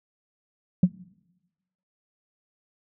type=tone with exponential decay; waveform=sine; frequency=180.9 Hz; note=F#3; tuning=39 cents flat; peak=-9 dBFS; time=0.83-0.93 s; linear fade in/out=5 ms; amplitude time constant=20 ms; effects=noise-tail reverb RT60 1.0 s tail -22 dB re dry + tanh soft clip ceiling -9 dBFS